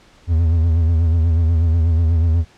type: tone with vibrato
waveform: triangle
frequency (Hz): 82.41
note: E2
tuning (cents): 0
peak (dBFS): -10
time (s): 0.27-2.45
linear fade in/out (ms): 50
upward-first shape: sine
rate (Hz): 8.2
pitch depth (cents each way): 73
effects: pink hiss -50 dBFS RMS until 2.57 s + low-pass 6000 Hz 12 dB/octave